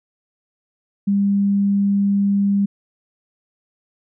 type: tone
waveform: sine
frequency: 200 Hz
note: G3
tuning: 35 cents sharp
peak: -14 dBFS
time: 1.07-2.66 s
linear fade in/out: 10 ms
effects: none